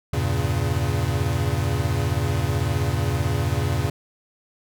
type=chord; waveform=square; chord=E diminished seventh; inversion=none; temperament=equal; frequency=82.41 / 98 / 116.54 / 138.59 Hz; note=E2 / G2 / Bb2 / Db3; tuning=0 / 0 / 0 / 0 cents; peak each=-27 dBFS; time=0.13-3.9 s; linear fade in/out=5 ms; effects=none